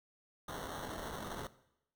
violet noise with sample-and-hold, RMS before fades -43 dBFS, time 0.48-1.47 s, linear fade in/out 5 ms, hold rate 2450 Hz, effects noise-tail reverb RT60 0.8 s tail -17 dB re dry

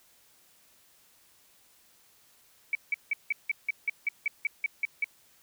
sine tone bursts, 2282 Hz, C#7, 50 cents sharp, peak -24 dBFS, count 13, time 2.73-5.043 s, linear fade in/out 2 ms, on 21 ms, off 170 ms, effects white hiss -62 dBFS RMS until 5.42 s

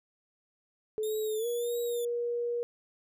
sine tone with pitch glide, 432.1 to 476.7 Hz, A4 to A#4, -31 to +39 cents, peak -29 dBFS, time 0.98-2.63 s, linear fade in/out 0 ms, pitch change +170 cents, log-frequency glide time 1.38-1.47 s
5% pulse tone with vibrato, 3607 Hz, A7, 42 cents sharp, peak -35 dBFS, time 1.03-2.05 s, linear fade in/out 2 ms, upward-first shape sine, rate 1.6 Hz, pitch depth 110 cents each way
effects none

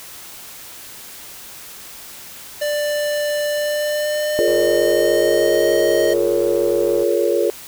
square tone with pitch glide, 591 to 624 Hz, D5 to D#5, +11 to +5 cents, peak -19 dBFS, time 2.61-6.14 s, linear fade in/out 10 ms, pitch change +94 cents, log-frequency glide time 3.51-5.72 s
sine chord, Bb minor seventh, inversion second, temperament just, 349.6 / 419.5 / 466.2 / 559.4 Hz, F4 / Ab4 / Bb4 / Db5, +2 / +17 / 0 / +16 cents, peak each -20 dBFS, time 4.39-7.5 s, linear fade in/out 0 ms
click train, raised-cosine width 1 ms, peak -22 dBFS, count 269, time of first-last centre 4.48-7.032 s, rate 105 Hz
effects white hiss -37 dBFS RMS until 7.67 s

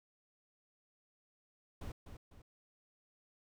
brown noise with echo, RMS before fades -44 dBFS, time 1.81-1.92 s, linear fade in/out 5 ms, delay 250 ms, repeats 2, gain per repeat -7 dB, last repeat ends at 2.42 s, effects none

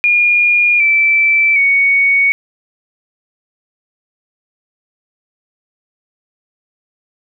sine tone with pitch steps, 2426 / 2326 / 2230 Hz, D#7 / D7 / C#7, -44 / -17 / +10 cents, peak -8 dBFS, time 0.04-2.32 s, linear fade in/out 0 ms, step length 760 ms, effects none

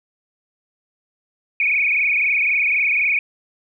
sine tone with frequency modulation, 2349 Hz, D7, in tune, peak -15 dBFS, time 1.6-3.19 s, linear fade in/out 2 ms, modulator 23.9 Hz, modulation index 6.5, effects none

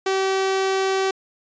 sawtooth tone, 384 Hz, G4, 36 cents flat, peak -15 dBFS, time 0.06-1.11 s, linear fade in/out 5 ms, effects resampled to 16000 Hz

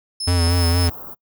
35% pulse tone with tremolo, 5220 Hz, E8, 18 cents flat, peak -20 dBFS, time 0.2-0.88 s, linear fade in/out 5 ms, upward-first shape triangle, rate 5 Hz, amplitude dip 45%
square tone with vibrato, 86.3 Hz, F2, 20 cents flat, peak -16 dBFS, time 0.27-0.9 s, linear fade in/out 10 ms, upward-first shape sine, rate 4.3 Hz, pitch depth 48 cents each way
clicks, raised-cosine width 1 ms, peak -21 / -23 dBFS, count 2, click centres 0.471 / 0.477 s
white band-stop noise, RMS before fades -35 dBFS, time 0.49-1.15 s, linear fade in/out 20 ms, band 1300 to 15000 Hz, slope 48 dB/octave
effects noise-tail reverb RT60 0.1 s tail -24 dB re dry

